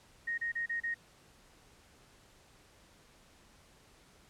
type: tone bursts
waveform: sine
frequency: 1864.7 Hz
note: A#6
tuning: in tune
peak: -32 dBFS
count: 5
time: 0.27-0.944 s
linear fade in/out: 10 ms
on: 110 ms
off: 31 ms
effects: pink hiss -62 dBFS RMS until 4.29 s + low-pass 10000 Hz 12 dB/octave